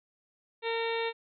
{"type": "harmonic tone with a mistuned harmonic", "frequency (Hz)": 457.9, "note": "A#4", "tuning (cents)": -31, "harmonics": [1, 2, 3, 4, 5, 6, 7, 8, 9], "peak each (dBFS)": [-31, -36, -45, -40, -39, -42, -50, -40, -49], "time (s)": [0.62, 1.13], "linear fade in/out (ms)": 50, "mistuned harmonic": 9, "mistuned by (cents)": -15, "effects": []}